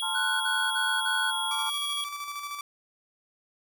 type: tone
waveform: square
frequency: 3322 Hz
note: G#7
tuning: in tune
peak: -30 dBFS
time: 0-2.04 s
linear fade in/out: 0 ms
type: chord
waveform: sine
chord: F major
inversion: first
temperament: equal with one note detuned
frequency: 880 / 1046.5 / 1391.3 Hz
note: A5 / C6 / F6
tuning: 0 / 0 / -7 cents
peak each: -33 / -36 / -35 dBFS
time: 0.02-1.7 s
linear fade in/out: 10 ms
type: tone bursts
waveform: triangle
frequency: 1480 Hz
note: F#6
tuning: in tune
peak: -25 dBFS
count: 4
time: 0.14-1.316 s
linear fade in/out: 20 ms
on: 270 ms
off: 32 ms
type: tone with tremolo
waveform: sawtooth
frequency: 1159 Hz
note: D6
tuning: 23 cents flat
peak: -29 dBFS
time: 1.51-2.61 s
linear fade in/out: 2 ms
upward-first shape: square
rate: 13 Hz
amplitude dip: 40%
effects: none